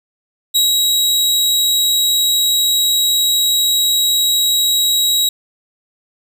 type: tone with ADSR envelope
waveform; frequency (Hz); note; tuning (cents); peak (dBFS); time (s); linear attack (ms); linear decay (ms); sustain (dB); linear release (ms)
sawtooth; 3841; B7; -49; -7; 0.54-5.29; 20; 150; -2; 4
effects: none